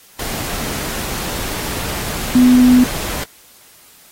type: tone in noise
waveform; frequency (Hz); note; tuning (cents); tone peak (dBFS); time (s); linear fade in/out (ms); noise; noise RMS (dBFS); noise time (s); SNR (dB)
sine; 250; B3; +21; -6; 2.35-2.84; 5; pink; -24; 0.19-3.24; +15
effects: white hiss -46 dBFS RMS until 4.11 s + AAC 48 kbps